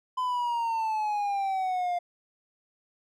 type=exponential sweep; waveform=triangle; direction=down; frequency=1020 to 698.5 Hz; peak=-24 dBFS; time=0.17-1.99 s; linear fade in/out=10 ms; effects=none